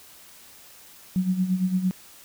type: tone with tremolo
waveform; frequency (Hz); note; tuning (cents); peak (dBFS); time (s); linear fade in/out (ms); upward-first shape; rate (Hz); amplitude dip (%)
sine; 185; F#3; 0; -18; 1.16-1.91; 0; sine; 8.8; 70
effects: white hiss -49 dBFS RMS until 2.24 s